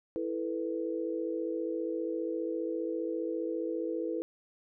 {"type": "chord", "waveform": "sine", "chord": "E suspended fourth", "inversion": "none", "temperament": "just", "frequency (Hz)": [329.6, 439.5, 494.4], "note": ["E4", "A4", "B4"], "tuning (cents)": [0, -2, 2], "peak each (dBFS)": [-34, -37, -36], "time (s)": [0.16, 4.22], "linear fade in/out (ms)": 0, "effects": []}